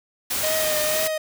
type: noise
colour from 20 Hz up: white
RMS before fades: -25 dBFS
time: 0.3-1.08 s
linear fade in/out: 10 ms
type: tone with vibrato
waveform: 45% pulse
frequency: 620 Hz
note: D#5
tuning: 6 cents flat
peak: -23 dBFS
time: 0.43-1.18 s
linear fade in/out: 5 ms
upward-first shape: triangle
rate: 2 Hz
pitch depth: 38 cents each way
effects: none